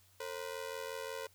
sawtooth ring-modulated tone, 493.9 Hz, B4, in tune, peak -33 dBFS, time 0.2-1.27 s, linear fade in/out 5 ms, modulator 42.8 Hz, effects added 93 Hz sine -68 dBFS peak until 1.34 s + white hiss -67 dBFS RMS until 1.34 s

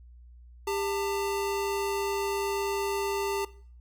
square tone pair together, 398.4 / 895.9 Hz, G4 / A5, +28 / +31 cents, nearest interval octave + major second, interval 1403 cents, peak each -30 / -33 dBFS, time 0.67-3.45 s, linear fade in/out 5 ms, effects noise-tail reverb RT60 0.5 s tail -19 dB re dry + added 60 Hz sine -48 dBFS peak until 3.8 s

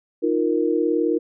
sine chord, Eb suspended second, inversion none, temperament just, 311.1 / 350 / 466.7 Hz, Eb4 / F4 / Bb4, 0 / +4 / +2 cents, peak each -22 dBFS, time 0.22-1.19 s, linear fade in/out 20 ms, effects none

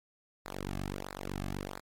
sawtooth tone with flanger, 47.93 Hz, G1, 38 cents flat, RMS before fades -39 dBFS, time 0.45-1.8 s, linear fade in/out 10 ms, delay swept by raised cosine 0.33 to 2.13 ms, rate 1.5 Hz, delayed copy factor -0.95, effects MP3 64 kbps

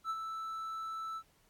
triangle tone with ADSR envelope, 1318.5 Hz, E6, in tune, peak -30 dBFS, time 0.04-1.23 s, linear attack 60 ms, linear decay 46 ms, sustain -6 dB, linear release 63 ms, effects pink hiss -70 dBFS RMS until 1.49 s + AAC 64 kbps

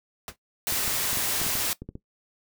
pink noise with exponential decay, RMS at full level -31 dBFS, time 0.28-0.36 s, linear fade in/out 1 ms, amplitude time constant 16 ms
white noise, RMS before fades -27 dBFS, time 0.67-1.73 s, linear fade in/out 0 ms
clicks, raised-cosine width 3 ms, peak -24 dBFS, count 10, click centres 0.724 / 0.878 / 1.13 / 1.172 / 1.416 / 1.466 / 1.554 / 1.82 / 1.89 / 1.954 s
effects noise-tail reverb RT60 0.1 s tail -17 dB re dry

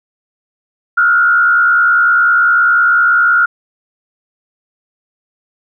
sine tone with frequency modulation, 1412 Hz, F6, 19 cents sharp, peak -7 dBFS, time 0.97-3.46 s, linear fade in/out 10 ms, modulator 69.9 Hz, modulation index 0.86, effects none

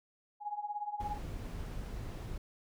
sine tone with tremolo, 830.6 Hz, G#5, in tune, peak -32 dBFS, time 0.4-1.19 s, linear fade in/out 50 ms, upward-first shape triangle, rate 17 Hz, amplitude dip 90%
brown noise, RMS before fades -41 dBFS, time 1-2.38 s, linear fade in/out 5 ms
effects none

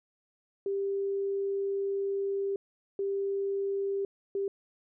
sine tone bursts at uneven times, 395.1 Hz, G4, 14 cents sharp, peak -28 dBFS, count 3, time 0.66-2.56 / 2.99-4.05 / 4.35-4.48 s, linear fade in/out 2 ms, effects none

